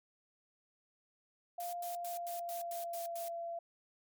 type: tone with pitch glide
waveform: sine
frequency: 698.5 to 679.4 Hz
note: F5 to F5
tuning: 0 to -48 cents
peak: -38 dBFS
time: 1.58-3.59 s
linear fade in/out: 5 ms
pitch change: -48 cents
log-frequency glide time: 1.81-3.23 s
type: noise bursts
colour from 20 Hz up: blue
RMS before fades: -47 dBFS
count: 8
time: 1.6-3.284 s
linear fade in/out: 2 ms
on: 130 ms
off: 92 ms
effects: MP3 96 kbps

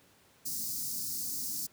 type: band-stop noise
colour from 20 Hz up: white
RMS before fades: -36 dBFS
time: 0.45-1.67 s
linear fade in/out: 10 ms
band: 310 to 4600 Hz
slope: 48 dB/octave
effects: pink hiss -63 dBFS RMS until 1.72 s + high-pass 100 Hz 12 dB/octave

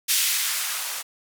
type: noise with band-pass filter sweep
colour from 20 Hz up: violet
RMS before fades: -25 dBFS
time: 0.08-1.03 s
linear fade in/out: 20 ms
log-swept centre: 2900 to 700 Hz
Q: 0.91
effects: none

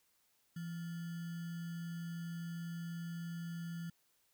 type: tone with sample-and-hold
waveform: sine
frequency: 168.6 Hz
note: E3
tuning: 39 cents sharp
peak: -40 dBFS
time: 0.56-3.9 s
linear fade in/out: 5 ms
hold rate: 1575 Hz
effects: white hiss -75 dBFS RMS until 4.33 s

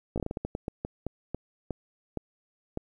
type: slowing click train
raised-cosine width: 2 ms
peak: -18 dBFS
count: 16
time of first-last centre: 0.16-2.774 s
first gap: 17 ms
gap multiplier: 1.29
effects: 10-bit

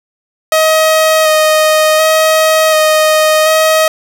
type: tone with vibrato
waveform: sawtooth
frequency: 627 Hz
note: D#5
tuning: 13 cents sharp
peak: -3 dBFS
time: 0.52-3.88 s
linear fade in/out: 2 ms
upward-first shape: square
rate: 0.68 Hz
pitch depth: 14 cents each way
effects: none

